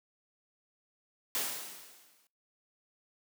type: noise with exponential decay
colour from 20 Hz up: white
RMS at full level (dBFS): -31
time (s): 1.35-2.27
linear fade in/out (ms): 1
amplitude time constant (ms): 200
effects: noise-tail reverb RT60 0.3 s tail -23 dB re dry + high-pass 200 Hz 12 dB/octave